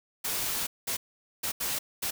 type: noise bursts at uneven times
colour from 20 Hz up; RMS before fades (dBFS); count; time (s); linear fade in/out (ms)
white; -31; 5; 0.24-0.67 / 0.87-0.97 / 1.43-1.52 / 1.6-1.79 / 2.02-2.11; 10
effects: none